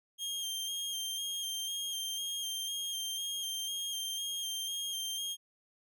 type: tone with vibrato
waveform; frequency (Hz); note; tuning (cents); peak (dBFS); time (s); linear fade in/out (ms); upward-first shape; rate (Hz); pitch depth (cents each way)
sawtooth; 3200; G7; +35; -32; 0.18-5.37; 50; square; 2; 22
effects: none